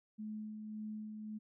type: tone with tremolo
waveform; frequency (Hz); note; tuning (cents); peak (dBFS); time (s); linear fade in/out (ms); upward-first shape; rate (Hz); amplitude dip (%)
sine; 214.4; A3; -45; -40; 0.18-1.39; 20; sine; 1.8; 35
effects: none